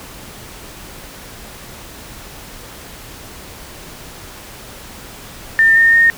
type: tone with pitch steps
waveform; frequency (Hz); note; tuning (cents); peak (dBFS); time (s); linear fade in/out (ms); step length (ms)
sine; 1802 / 1827 / 1842; A6 / A#6 / A#6; +41 / -35 / -21; -7; 5.59-6.1; 0; 170
effects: pink hiss -35 dBFS RMS until 6.17 s